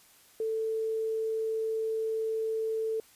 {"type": "tone", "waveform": "sine", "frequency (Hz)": 443.1, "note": "A4", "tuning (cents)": 12, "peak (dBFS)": -28, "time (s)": [0.4, 3], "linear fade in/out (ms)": 2, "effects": ["white hiss -59 dBFS RMS until 3.15 s", "resampled to 32000 Hz"]}